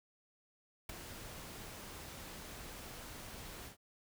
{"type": "noise with ADSR envelope", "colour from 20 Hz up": "pink", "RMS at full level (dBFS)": -39, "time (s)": [0.89, 3.77], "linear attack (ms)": 5, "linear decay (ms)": 8, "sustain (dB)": -10, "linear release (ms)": 110, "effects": []}